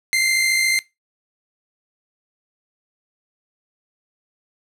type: tone pair together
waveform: sawtooth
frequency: 2039 / 2093 Hz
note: C7 / C7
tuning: -45 / 0 cents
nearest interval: unison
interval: 45 cents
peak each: -22 / -13 dBFS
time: 0.13-0.79 s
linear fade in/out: 0 ms
effects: noise-tail reverb RT60 0.2 s tail -19 dB re dry + low-pass 12000 Hz 12 dB/octave